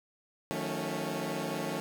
15% pulse chord, D# half-diminished seventh, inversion none, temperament equal with one note detuned, 155.56 / 180.25 / 220 / 277.2 Hz, D#3 / F#3 / A3 / C#4, 0 / -45 / 0 / 0 cents, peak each -32 dBFS, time 0.51-1.8 s, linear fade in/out 0 ms, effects none

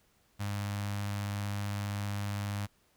sawtooth tone with notch filter, 101.7 Hz, G#2, 36 cents flat, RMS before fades -35 dBFS, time 0.39-2.67 s, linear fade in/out 20 ms, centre 390 Hz, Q 0.84, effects pink hiss -69 dBFS RMS until 2.96 s

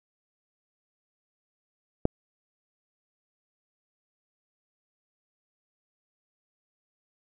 click, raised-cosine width 2 ms, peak -8 dBFS, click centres 2.054 s, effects none

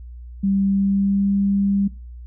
sine tone with pitch glide, 196 to 198.62 Hz, G3 to G3, 0 to +23 cents, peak -16 dBFS, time 0.43-1.88 s, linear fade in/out 10 ms, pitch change +23 cents, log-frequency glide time 0.63-1.31 s, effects noise-tail reverb RT60 0.3 s tail -21 dB re dry + added 60 Hz sine -34 dBFS peak until 2.26 s

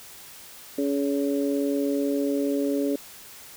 harmonic tone, 140.7 Hz, C#3, 26 cents sharp, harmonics 2 / 3 / 4, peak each -24 / -28 / -30 dBFS, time 0.78-2.96 s, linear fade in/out 5 ms, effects white hiss -45 dBFS RMS until 3.56 s

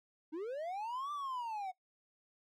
triangle linear two-way sweep, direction up then down, 293.7 to 1189 to 727 Hz, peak -36 dBFS, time 0.32-1.72 s, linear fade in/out 20 ms, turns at 1.12 s, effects noise-tail reverb RT60 0.1 s tail -20 dB re dry

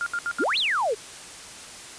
sine tone bursts, 1403 Hz, F6, 8 cents sharp, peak -24 dBFS, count 4, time 0.01-0.438 s, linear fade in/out 0 ms, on 53 ms, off 72 ms
sine exponential two-way sweep, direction up then down, 214.1 to 4373 to 393.9 Hz, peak -21 dBFS, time 0.39-0.95 s, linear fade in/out 20 ms, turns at 0.58 s
effects white hiss -41 dBFS RMS until 1.98 s + resampled to 22050 Hz

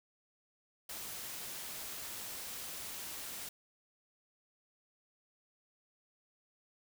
white noise, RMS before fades -44 dBFS, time 0.89-3.49 s, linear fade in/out 5 ms, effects none

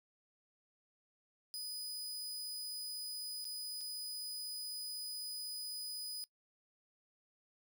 sawtooth tone with dropouts, 4978 Hz, D#8, in tune, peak -38 dBFS, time 1.54-6.24 s, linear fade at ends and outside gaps 0 ms, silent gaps 3.444-3.452 / 3.808-3.812 s, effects noise-tail reverb RT60 0.1 s tail -22 dB re dry

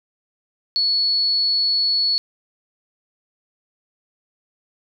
sine tone, 4400 Hz, C#8, 14 cents flat, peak -16 dBFS, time 0.76-2.18 s, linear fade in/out 0 ms, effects none

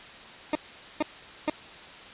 20% pulse tone bursts, 305.2 Hz, D#4, 33 cents flat, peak -18 dBFS, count 3, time 0.53-1.499 s, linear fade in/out 2 ms, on 23 ms, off 450 ms, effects white hiss -45 dBFS RMS until 2.13 s + resampled to 8000 Hz

